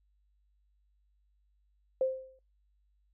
sine tone with exponential decay, 523.3 Hz, C5, in tune, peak -23 dBFS, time 2.01-2.39 s, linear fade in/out 2 ms, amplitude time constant 82 ms, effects noise-tail reverb RT60 0.2 s tail -19 dB re dry + added 50 Hz sine -68 dBFS peak until 3.13 s

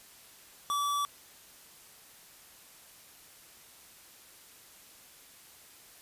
square tone, 1152 Hz, D6, 34 cents flat, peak -29 dBFS, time 0.7-1.05 s, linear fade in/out 0 ms, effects white hiss -55 dBFS RMS until 6.01 s + resampled to 32000 Hz

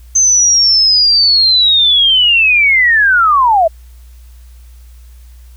sine linear sweep, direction down, 6272 to 622.3 Hz, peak -6 dBFS, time 0.15-3.68 s, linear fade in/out 10 ms, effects added 60 Hz sine -34 dBFS peak until 5.56 s + white hiss -51 dBFS RMS until 5.56 s

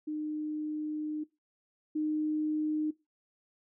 sine tone pair in turn, 304.8 / 306.6 Hz, D#4 / D#4, -36 / -25 cents, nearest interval unison, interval 11 cents, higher second, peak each -32 / -28 dBFS, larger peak second, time 0.07-1.24 / 1.95-2.91 s, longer first, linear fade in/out 10 ms, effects noise-tail reverb RT60 0.2 s tail -18 dB re dry

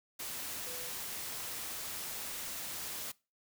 sine tone in noise, 497 Hz, B4, 11 cents sharp, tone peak -49 dBFS, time 0.66-0.9 s, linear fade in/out 10 ms, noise white, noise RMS -41 dBFS, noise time 0.19-3.12 s, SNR -11 dB, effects noise-tail reverb RT60 0.3 s tail -23 dB re dry

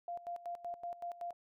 sine tone with tremolo, 695 Hz, F5, 9 cents flat, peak -38 dBFS, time 0.08-1.33 s, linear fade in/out 2 ms, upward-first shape square, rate 5.3 Hz, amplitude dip 80%, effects none

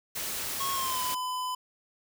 white noise, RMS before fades -34 dBFS, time 0.15-1.15 s, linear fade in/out 10 ms
square tone with pitch glide, 1092 to 1007.2 Hz, C#6 to B5, -26 to +34 cents, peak -31 dBFS, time 0.6-1.55 s, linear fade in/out 5 ms, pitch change -140 cents, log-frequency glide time 0.73-1.01 s
effects none

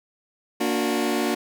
sawtooth chord, Bb augmented, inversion none, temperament just, 233.1 / 291.4 / 364.2 Hz, Bb3 / D4 / F#4, 0 / -13 / -27 cents, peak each -22 dBFS, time 0.6-1.35 s, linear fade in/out 10 ms, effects none

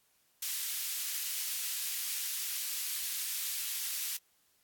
white high-pass noise, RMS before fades -36 dBFS, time 0.42-4.17 s, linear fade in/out 5 ms, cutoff 2400 Hz, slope 12 dB/octave, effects white hiss -71 dBFS RMS until 4.63 s + AAC 64 kbps

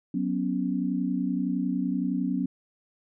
sine chord, F# suspended fourth, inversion none, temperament just, 185 / 246.7 / 277.5 Hz, F#3 / B3 / C#4, 0 / -2 / +2 cents, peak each -29 dBFS, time 0.14-2.46 s, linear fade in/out 5 ms, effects none

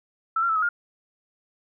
sine tone with pitch steps, 1324 / 1377 / 1314 / 1270 / 1414 Hz, E6 / F6 / E6 / D#6 / F6, +7 / -25 / -6 / +35 / +21 cents, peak -20 dBFS, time 0.36-0.69 s, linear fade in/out 5 ms, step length 66 ms, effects none

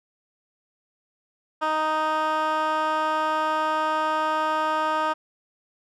15% pulse tone with band-pass filter, 311.1 Hz, D#4, in tune, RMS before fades -24 dBFS, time 1.61-5.14 s, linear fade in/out 20 ms, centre 1200 Hz, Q 1.5, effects none

